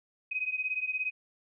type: beating tone pair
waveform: sine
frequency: 2512 / 2529 Hz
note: D#7 / D#7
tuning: +16 / +28 cents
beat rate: 17 Hz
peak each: -32 / -34 dBFS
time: 0.31-1.11 s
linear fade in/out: 10 ms
effects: none